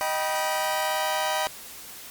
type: chord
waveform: sawtooth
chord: Eb augmented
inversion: none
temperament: just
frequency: 622.3 / 777.8 / 972.3 Hz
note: Eb5 / G5 / B5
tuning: 0 / -14 / -27 cents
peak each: -25 dBFS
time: 0.01-1.47 s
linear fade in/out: 0 ms
effects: white hiss -42 dBFS RMS until 2.1 s + Opus 48 kbps